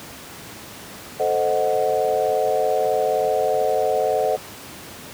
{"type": "chord", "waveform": "sine", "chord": "A diminished seventh", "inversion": "none", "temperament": "equal", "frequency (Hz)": [440, 523.3, 622.3, 740], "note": ["A4", "C5", "Eb5", "Gb5"], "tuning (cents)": [0, 0, 0, 0], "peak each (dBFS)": -23, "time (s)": [1.19, 4.37], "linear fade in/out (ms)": 20, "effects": ["pink hiss -38 dBFS RMS until 5.13 s", "high-pass 100 Hz 12 dB/octave"]}